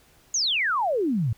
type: exponential sweep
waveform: sine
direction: down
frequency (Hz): 6830 to 102.1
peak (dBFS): -21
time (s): 0.34-1.33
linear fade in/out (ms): 5
effects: pink hiss -58 dBFS RMS until 1.37 s